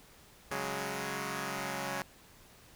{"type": "chord", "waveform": "5% pulse", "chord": "C# suspended fourth", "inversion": "none", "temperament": "equal", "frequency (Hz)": [138.59, 185, 207.7], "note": ["C#3", "F#3", "G#3"], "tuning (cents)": [0, 0, 0], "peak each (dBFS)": -28, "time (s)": [0.51, 2.02], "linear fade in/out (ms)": 2, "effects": ["pink hiss -58 dBFS RMS until 2.75 s"]}